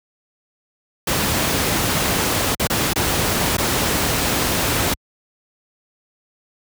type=noise with dropouts; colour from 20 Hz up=pink; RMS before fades=-19 dBFS; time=1.07-4.94 s; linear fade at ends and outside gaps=5 ms; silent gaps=2.55-2.596 / 2.673-2.699 / 2.934-2.958 / 3.57-3.581 s; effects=high-pass 60 Hz 12 dB/octave